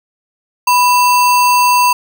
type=tone with sample-and-hold; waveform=sine; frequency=987.8 Hz; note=B5; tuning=in tune; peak=-7 dBFS; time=0.67-1.93 s; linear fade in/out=5 ms; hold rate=3675 Hz; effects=none